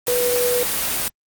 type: tone in noise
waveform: sine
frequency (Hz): 490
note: B4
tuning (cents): -14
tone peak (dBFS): -18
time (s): 0.08-0.63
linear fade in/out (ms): 0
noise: white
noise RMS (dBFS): -22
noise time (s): 0.07-1.08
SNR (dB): +1
effects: Opus 24 kbps